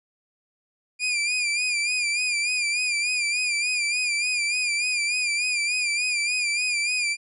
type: tone with vibrato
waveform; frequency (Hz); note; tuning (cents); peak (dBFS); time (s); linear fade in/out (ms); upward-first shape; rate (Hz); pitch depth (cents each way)
sawtooth; 2414; D7; +47; -19; 0.99-7.17; 50; sine; 3.4; 66
effects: resampled to 24000 Hz